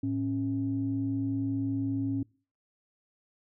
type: tone pair together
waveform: sine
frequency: 108.7 / 273.9 Hz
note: A2 / C#4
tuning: -21 / -21 cents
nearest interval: octave + major third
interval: 1600 cents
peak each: -32 / -28 dBFS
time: 0.03-2.23 s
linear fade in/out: 5 ms
effects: noise-tail reverb RT60 0.4 s tail -25 dB re dry + tanh soft clip ceiling -20 dBFS